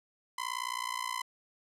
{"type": "tone with amplitude modulation", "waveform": "sawtooth", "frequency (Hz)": 1019, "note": "C6", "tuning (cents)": -46, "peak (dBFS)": -26, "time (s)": [0.38, 1.22], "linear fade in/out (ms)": 5, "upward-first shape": "sine", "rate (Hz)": 59.2, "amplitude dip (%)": 100, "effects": ["low-pass 12000 Hz 12 dB/octave"]}